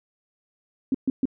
sine tone bursts, 264.6 Hz, C4, 20 cents sharp, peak -18 dBFS, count 3, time 0.92-1.255 s, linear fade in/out 2 ms, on 25 ms, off 130 ms, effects none

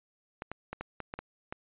clicks, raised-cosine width 0.5 ms, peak -22 dBFS, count 8, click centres 0.421 / 0.516 / 0.73 / 0.81 / 1.003 / 1.139 / 1.19 / 1.525 s, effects resampled to 8000 Hz

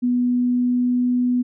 sine tone with pitch glide, 245.9 to 247.3 Hz, B3 to B3, -7 to +3 cents, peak -16 dBFS, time 0.02-1.43 s, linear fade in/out 20 ms, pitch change +10 cents, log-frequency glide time 0.18-1.07 s, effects none

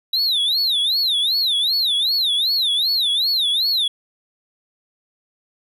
triangle tone with vibrato, 3842 Hz, B7, 48 cents flat, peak -15 dBFS, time 0.13-3.88 s, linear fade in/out 5 ms, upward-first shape sine, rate 2.6 Hz, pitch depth 240 cents each way, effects none

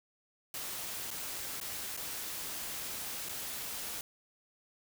white noise with dropouts, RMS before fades -40 dBFS, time 0.54-4.01 s, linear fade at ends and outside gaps 2 ms, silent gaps 1.106-1.112 / 1.602-1.612 / 1.967-1.973 / 3.288-3.292 s, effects none

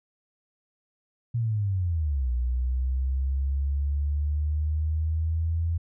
sine linear two-way sweep, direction down then up, 120 to 60.5 to 83.9 Hz, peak -23 dBFS, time 1.34-5.78 s, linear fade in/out 10 ms, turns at 2.31 s, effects none

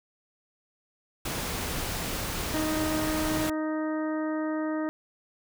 pink noise, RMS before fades -32 dBFS, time 1.25-3.5 s, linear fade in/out 5 ms
harmonic tone, 311.1 Hz, D#4, in tune, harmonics 1 / 2 / 3 / 4 / 5 / 6, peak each -28 / -34 / -41 / -40 / -45 / -43 dBFS, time 2.54-4.89 s, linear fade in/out 0 ms
effects none

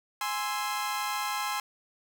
sawtooth chord, Ab augmented, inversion none, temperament equal, 830.6 / 1046.5 / 1318.5 Hz, Ab5 / C6 / E6, 0 / 0 / 0 cents, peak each -30 / -29 / -33 dBFS, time 0.21-1.6 s, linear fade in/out 2 ms, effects none

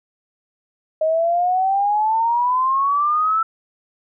sine exponential sweep, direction up, 624 to 1332 Hz, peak -15 dBFS, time 1.01-3.43 s, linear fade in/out 5 ms, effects none

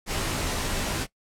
pink noise with comb filter, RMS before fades -28 dBFS, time 0.06-1.07 s, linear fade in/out 50 ms, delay 17 ms, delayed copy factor -0.6, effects noise-tail reverb RT60 0.1 s tail -19 dB re dry + low-pass 11000 Hz 12 dB/octave

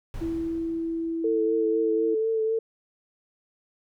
brown noise with exponential decay, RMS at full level -34 dBFS, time 0.14-1.75 s, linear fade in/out 0 ms, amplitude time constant 350 ms
sine tone, 329.6 Hz, E4, in tune, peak -26 dBFS, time 0.21-2.15 s, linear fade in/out 10 ms
sine tone with vibrato, 443.8 Hz, A4, 15 cents sharp, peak -22 dBFS, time 1.24-2.59 s, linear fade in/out 5 ms, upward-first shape triangle, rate 4 Hz, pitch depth 29 cents each way
effects none

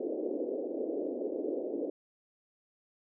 pink band-pass noise, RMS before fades -35 dBFS, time 0-1.9 s, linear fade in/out 5 ms, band 280 to 560 Hz, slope 48 dB/octave, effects none

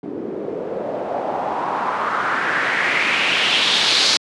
white noise with low-pass filter sweep, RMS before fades -20 dBFS, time 0.03-4.17 s, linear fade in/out 2 ms, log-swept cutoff 320 to 4700 Hz, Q 3, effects high-pass 200 Hz 12 dB/octave + resampled to 24000 Hz

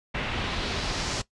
pink noise with low-pass filter sweep, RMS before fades -30 dBFS, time 0.14-1.22 s, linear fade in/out 10 ms, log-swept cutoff 2600 to 6300 Hz, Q 1.7, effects noise-tail reverb RT60 0.1 s tail -17 dB re dry + resampled to 24000 Hz

